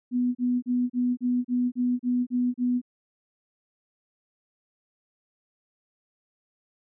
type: tone bursts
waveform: sine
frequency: 246.9 Hz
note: B3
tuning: in tune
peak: -21 dBFS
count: 10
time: 0.11-2.816 s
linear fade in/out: 50 ms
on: 240 ms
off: 34 ms
effects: none